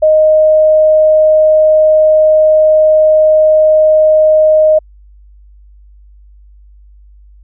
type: tone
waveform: sine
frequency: 621 Hz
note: D#5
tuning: 3 cents flat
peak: -4 dBFS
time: 0.02-4.79 s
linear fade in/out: 10 ms
effects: added 50 Hz sine -37 dBFS peak until 7.43 s